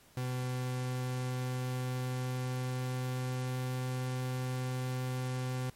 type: tone with pitch glide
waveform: 40% pulse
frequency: 126.6 to 127.7 Hz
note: B2 to C3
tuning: +43 to -42 cents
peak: -32 dBFS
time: 0.17-5.7 s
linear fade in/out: 2 ms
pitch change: +15 cents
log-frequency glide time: 0.31-3.97 s
effects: pink hiss -61 dBFS RMS until 5.75 s + MP3 64 kbps